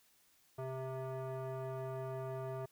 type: tone with frequency modulation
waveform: sine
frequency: 130 Hz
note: C3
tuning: 11 cents flat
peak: -36 dBFS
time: 0.58-2.66 s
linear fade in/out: 10 ms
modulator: 526 Hz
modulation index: 1.3
effects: tanh soft clip ceiling -38 dBFS + white hiss -70 dBFS RMS until 2.71 s